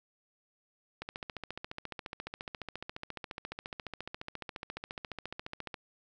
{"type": "click train", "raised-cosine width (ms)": 0.3, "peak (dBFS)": -23, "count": 69, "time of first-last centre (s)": [1.02, 5.742], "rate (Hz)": 14.4, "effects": []}